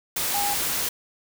sine tone in noise, 814 Hz, G#5, 35 cents flat, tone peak -25 dBFS, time 0.34-0.54 s, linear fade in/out 5 ms, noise white, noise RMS -26 dBFS, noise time 0.16-0.89 s, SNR -2 dB, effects none

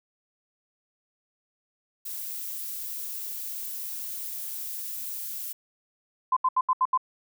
violet noise, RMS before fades -35 dBFS, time 2.05-5.53 s, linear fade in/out 10 ms
sine tone bursts, 1028 Hz, C6, 31 cents flat, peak -19 dBFS, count 6, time 6.32-6.976 s, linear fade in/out 5 ms, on 46 ms, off 76 ms
effects none

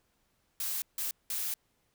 blue noise bursts at uneven times, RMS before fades -34 dBFS, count 3, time 0.6-0.82 / 0.98-1.11 / 1.3-1.54 s, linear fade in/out 2 ms, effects pink hiss -74 dBFS RMS until 1.94 s

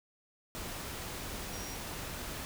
sine tone in noise, 5660 Hz, F8, 22 cents sharp, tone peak -47 dBFS, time 1.53-1.75 s, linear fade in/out 0 ms, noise pink, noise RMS -41 dBFS, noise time 0.55-2.45 s, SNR -9 dB, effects none

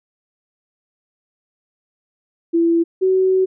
sine tone pair in turn, 335.2 / 376.2 Hz, E4 / F#4, +29 / +29 cents, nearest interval major second, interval 200 cents, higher second, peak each -12 dBFS, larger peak neither, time 2.53-2.84 / 3.01-3.46 s, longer second, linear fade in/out 20 ms, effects none

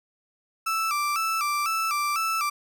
35% pulse tone with vibrato, 1244.5 Hz, D#6, in tune, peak -22 dBFS, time 0.66-2.5 s, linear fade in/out 10 ms, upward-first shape square, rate 2 Hz, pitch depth 100 cents each way, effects none

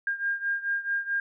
sine beating tone pair, 1608 / 1612.6 Hz, G6 / G6, +44 / +49 cents, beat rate 4.6 Hz, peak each -28 / -31 dBFS, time 0.07-1.2 s, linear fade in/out 2 ms, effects none

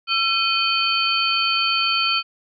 sine tone cluster, 1348 / 2492 / 3094 / 4482 Hz, E6 / D#7 / G7 / C#8, +38 / +2 / -23 / +18 cents, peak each -23 dBFS, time 0.07-2.23 s, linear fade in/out 50 ms, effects none

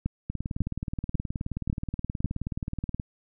two click trains, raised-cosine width 5 ms, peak -14 / -18 dBFS, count 5 / 52, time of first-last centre 0.06-2.246 / 0.3-2.998 s, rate 1.83 / 18.9 Hz, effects none

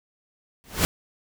pink noise with exponential growth, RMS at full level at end -17 dBFS, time 0.64-0.85 s, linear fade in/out 0 ms, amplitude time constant 45 ms, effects none

